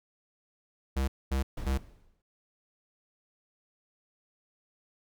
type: tone bursts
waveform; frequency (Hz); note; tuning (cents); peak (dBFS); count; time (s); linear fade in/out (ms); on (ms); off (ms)
square; 66.8; C2; +36; -27; 3; 0.96-1.78; 10; 120; 230
type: noise with exponential decay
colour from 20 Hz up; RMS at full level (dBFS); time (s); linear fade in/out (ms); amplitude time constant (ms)
brown; -33; 1.57-2.22; 5; 140
effects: none